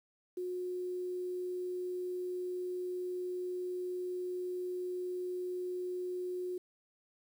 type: tone with quantisation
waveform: sine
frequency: 362.2 Hz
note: F#4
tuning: 37 cents flat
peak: -35 dBFS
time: 0.37-6.58 s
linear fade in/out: 5 ms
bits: 10
effects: none